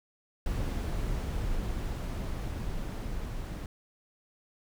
brown noise with level ramp, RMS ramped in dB -31 to -36 dBFS, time 0.46-3.66 s, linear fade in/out 2 ms, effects none

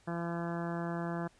harmonic tone, 170 Hz, F3, 46 cents flat, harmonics 1 / 2 / 3 / 4 / 5 / 6 / 7 / 8 / 9 / 10, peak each -36 / -40 / -46 / -42 / -47 / -47 / -49 / -50 / -49 / -50 dBFS, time 0.07-1.28 s, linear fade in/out 10 ms, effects pink hiss -65 dBFS RMS until 1.39 s + resampled to 22050 Hz

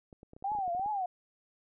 clicks, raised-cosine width 2 ms, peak -37 dBFS, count 12, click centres 0.128 / 0.231 / 0.334 / 0.365 / 0.425 / 0.518 / 0.551 / 0.587 / 0.679 / 0.749 / 0.796 / 0.861 s
sine tone with vibrato, 766 Hz, G5, 40 cents flat, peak -30 dBFS, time 0.44-1.06 s, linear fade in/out 5 ms, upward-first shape triangle, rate 2.7 Hz, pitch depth 210 cents each way
effects none

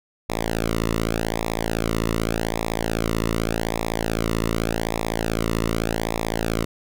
sawtooth tone with flanger, 55.8 Hz, A1, 25 cents sharp, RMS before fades -24 dBFS, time 0.29-6.65 s, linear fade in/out 10 ms, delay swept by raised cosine 0.66 to 1.28 ms, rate 0.85 Hz, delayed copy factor -0.95, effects none

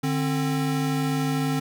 square tone pair together, 149 / 265.5 Hz, D3 / C4, +25 / +25 cents, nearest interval minor seventh, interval 1000 cents, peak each -26 dBFS, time 0.03-1.6 s, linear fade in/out 10 ms, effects none

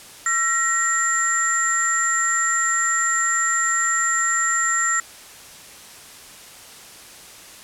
sine tone cluster, 1349 / 1886 / 7280 Hz, E6 / A#6 / A#8, +40 / +20 / -42 cents, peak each -23 / -22 / -21 dBFS, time 0.26-5 s, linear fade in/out 2 ms, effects white hiss -42 dBFS RMS until 7.63 s + low-pass 11000 Hz 12 dB/octave

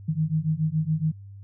sine beating tone pair, 153.4 / 160.5 Hz, D#3 / E3, -24 / -46 cents, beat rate 7.1 Hz, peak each -25 dBFS, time 0.08-1.12 s, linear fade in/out 10 ms, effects added 99 Hz sine -40 dBFS peak until 1.43 s

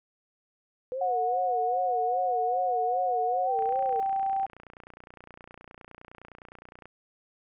sine tone with vibrato, 493.5 Hz, B4, 1 cent flat, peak -30 dBFS, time 0.92-4 s, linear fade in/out 0 ms, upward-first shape sine, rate 2.5 Hz, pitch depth 170 cents each way
sine tone with pitch glide, 730 to 777.9 Hz, F#5 to G5, -24 to -14 cents, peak -25 dBFS, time 1.01-4.46 s, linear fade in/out 5 ms, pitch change +110 cents, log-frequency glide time 3.44-3.5 s
click train, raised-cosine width 0.5 ms, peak -31 dBFS, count 98, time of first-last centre 3.59-6.856 s, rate 29.7 Hz
effects none

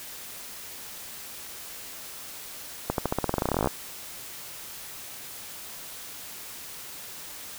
accelerating click train, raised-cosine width 1 ms, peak -10 dBFS, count 21, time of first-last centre 2.9-3.673 s, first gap 82 ms, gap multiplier 0.91, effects white hiss -41 dBFS RMS until 7.58 s

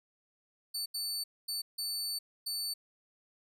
sawtooth tone bursts at uneven times, 4500 Hz, C#8, 25 cents sharp, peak -31 dBFS, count 5, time 0.74-0.86 / 0.94-1.24 / 1.48-1.62 / 1.78-2.19 / 2.46-2.74 s, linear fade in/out 10 ms, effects none

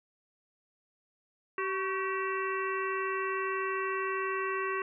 harmonic tone with a mistuned harmonic, 384.8 Hz, G4, 32 cents flat, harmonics 1 / 3 / 4 / 5 / 6 / 7, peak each -34 / -34 / -40 / -38 / -47 / -41 dBFS, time 1.58-4.82 s, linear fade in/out 2 ms, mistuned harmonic 3, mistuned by -53 cents, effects none

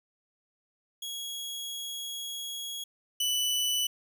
sawtooth tone pair in turn, 3322 / 2978 Hz, G#7 / F#7, 0 / +11 cents, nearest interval major second, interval 189 cents, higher first, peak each -32 / -23 dBFS, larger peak second, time 1.02-2.84 / 3.2-3.87 s, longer first, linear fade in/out 5 ms, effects none

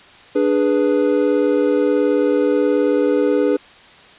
triangle chord, G# diminished, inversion second, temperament equal, 293.7 / 415.3 / 493.9 Hz, D4 / G#4 / B4, 0 / 0 / 0 cents, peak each -16 dBFS, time 0.35-3.57 s, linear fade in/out 10 ms, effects white hiss -44 dBFS RMS until 4.18 s + resampled to 8000 Hz

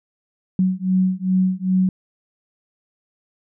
sine beating tone pair, 185 / 187.5 Hz, F#3 / F#3, 0 / +23 cents, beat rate 2.5 Hz, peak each -19 dBFS, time 0.59-1.89 s, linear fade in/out 2 ms, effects none

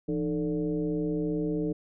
sine tone with frequency modulation, 305.3 Hz, D#4, 33 cents flat, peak -26 dBFS, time 0.08-1.73 s, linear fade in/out 10 ms, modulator 137 Hz, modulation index 1.2, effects none

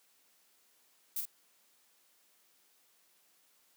violet noise with echo, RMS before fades -35 dBFS, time 1.16-1.21 s, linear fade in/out 5 ms, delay 45 ms, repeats 1, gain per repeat -5 dB, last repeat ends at 1.255 s, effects white hiss -69 dBFS RMS until 3.76 s + high-pass 200 Hz 12 dB/octave

